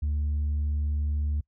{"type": "tone", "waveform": "sine", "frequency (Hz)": 74, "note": "D2", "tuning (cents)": 14, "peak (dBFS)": -22, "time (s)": [0.02, 1.41], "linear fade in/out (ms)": 10, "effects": ["noise-tail reverb RT60 0.1 s tail -25 dB re dry", "tanh soft clip ceiling -23 dBFS"]}